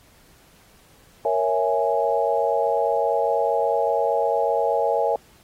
sine chord, A# half-diminished seventh, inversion none, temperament equal, 466.2 / 554.4 / 659.3 / 830.6 Hz, A#4 / C#5 / E5 / G#5, 0 / 0 / 0 / 0 cents, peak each -24 dBFS, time 1.25-5.16 s, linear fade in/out 2 ms, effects pink hiss -55 dBFS RMS until 5.43 s + AAC 48 kbps

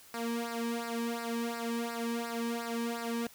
sawtooth tone with flanger, 233.1 Hz, A#3, in tune, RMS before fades -35 dBFS, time 0.14-3.27 s, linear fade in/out 2 ms, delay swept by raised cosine 0.3 to 1.5 ms, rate 2.8 Hz, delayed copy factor -0.85, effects white hiss -56 dBFS RMS until 3.34 s

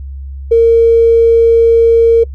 triangle tone with tanh clipping, 460 Hz, A#4, 23 cents flat, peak -3 dBFS, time 0.51-2.24 s, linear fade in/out 10 ms, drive 3 dB, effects noise-tail reverb RT60 0.1 s tail -23 dB re dry + added 68 Hz sine -22 dBFS peak until 2.34 s

